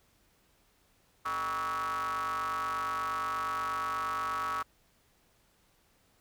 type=ring-modulated tone; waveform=square; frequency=84.7 Hz; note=E2; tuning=48 cents sharp; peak=-29 dBFS; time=1.25-4.63 s; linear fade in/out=10 ms; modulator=1210 Hz; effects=pink hiss -68 dBFS RMS until 6.2 s